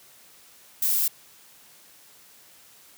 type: noise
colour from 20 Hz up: violet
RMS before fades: -23 dBFS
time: 0.82-1.08 s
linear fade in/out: 5 ms
effects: white hiss -53 dBFS RMS until 2.97 s + high-pass 80 Hz 12 dB/octave